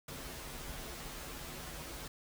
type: noise with comb filter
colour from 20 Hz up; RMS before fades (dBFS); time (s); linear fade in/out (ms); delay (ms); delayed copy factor
pink; -45; 0.08-2.08; 5; 9.9; -0.85
effects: none